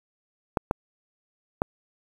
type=clicks; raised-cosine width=1 ms; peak=-8 dBFS; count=3; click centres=0.572 / 0.711 / 1.619 s; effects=7-bit